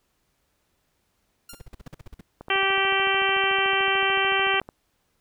5% pulse tone with exponential decay, 1396.9 Hz, F6, in tune, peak -26 dBFS, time 1.49-1.7 s, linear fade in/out 5 ms, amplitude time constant 45 ms
brown noise bursts, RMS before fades -38 dBFS, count 11, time 1.53-2.21 s, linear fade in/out 5 ms, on 20 ms, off 46 ms
click train, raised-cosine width 1 ms, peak -25 dBFS, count 32, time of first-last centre 2.41-4.689 s, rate 13.6 Hz
harmonic tone, 388.9 Hz, G4, 14 cents flat, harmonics 1 / 2 / 3 / 4 / 5 / 6 / 7 / 8, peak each -28 / -28 / -28 / -28 / -28 / -28 / -28 / -28 dBFS, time 2.5-4.6 s, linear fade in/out 2 ms
effects pink hiss -71 dBFS RMS until 5.2 s

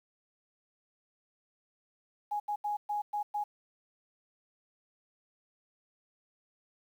sine tone bursts at uneven times, 830.6 Hz, G#5, in tune, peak -30 dBFS, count 6, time 2.31-2.4 / 2.48-2.56 / 2.64-2.77 / 2.89-3.02 / 3.13-3.23 / 3.34-3.44 s, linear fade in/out 10 ms, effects 10-bit

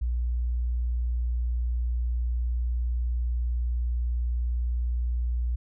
sine tone, 59.9 Hz, A#1, 48 cents sharp, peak -24 dBFS, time 0.01-5.56 s, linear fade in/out 10 ms, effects none

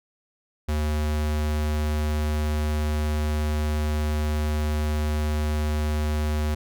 square tone, 75.7 Hz, D#2, 47 cents flat, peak -23 dBFS, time 0.68-6.55 s, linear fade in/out 10 ms, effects none

